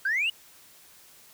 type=exponential sweep; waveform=sine; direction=up; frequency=1515 to 2960 Hz; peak=-22 dBFS; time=0.05-0.3 s; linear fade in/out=5 ms; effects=tanh soft clip ceiling -20 dBFS + white hiss -54 dBFS RMS until 1.33 s